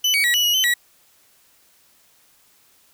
35% pulse tone with pitch steps, 3000 / 2253 / 1923 / 2944 / 2902 / 3056 / 1928 Hz, F#7 / C#7 / B6 / F#7 / F#7 / G7 / B6, +23 / +28 / -47 / -9 / -34 / -45 / -42 cents, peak -14 dBFS, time 0.04-0.74 s, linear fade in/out 5 ms, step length 100 ms, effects white hiss -57 dBFS RMS until 2.93 s

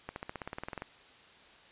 accelerating click train, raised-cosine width 0.5 ms, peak -23 dBFS, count 14, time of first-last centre 0.09-0.821 s, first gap 71 ms, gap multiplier 0.96, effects white hiss -57 dBFS RMS until 1.71 s + resampled to 8000 Hz

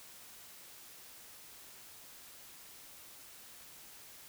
silence, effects white hiss -54 dBFS RMS until 4.28 s

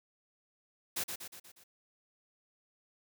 white noise with echo, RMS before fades -35 dBFS, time 0.96-1.04 s, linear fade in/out 10 ms, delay 120 ms, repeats 5, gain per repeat -5 dB, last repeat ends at 1.64 s, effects none

